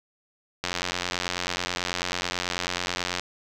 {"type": "click train", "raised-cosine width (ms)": 0.2, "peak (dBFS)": -9, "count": 229, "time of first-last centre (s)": [0.64, 3.196], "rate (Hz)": 89.2, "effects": []}